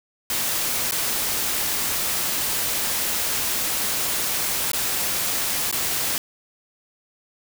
white noise with dropouts, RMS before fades -24 dBFS, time 0.3-6.18 s, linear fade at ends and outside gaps 1 ms, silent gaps 0.911-0.921 / 4.717-4.733 / 5.713-5.726 s, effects none

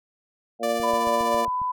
harmonic tone, 116.54 Hz, A#2, in tune, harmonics 2 / 3 / 4 / 5 / 6, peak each -32 / -34 / -30 / -29 / -28 dBFS, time 0.59-1.48 s, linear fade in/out 50 ms
sawtooth tone with tremolo, 587.3 Hz, D5, in tune, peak -22 dBFS, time 0.63-1.45 s, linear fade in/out 2 ms, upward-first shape sine, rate 16 Hz, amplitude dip 35%
click train, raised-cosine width 5 ms, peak -30 dBFS, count 7, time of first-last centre 0.8-1.617 s, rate 7.34 Hz
sine tone, 1000 Hz, B5, 21 cents sharp, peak -23 dBFS, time 0.83-1.72 s, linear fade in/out 10 ms
effects none

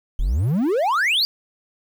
triangle exponential sweep, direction up, 33.24 to 4859 Hz, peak -15 dBFS, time 0.19-1.25 s, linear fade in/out 0 ms, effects 8-bit

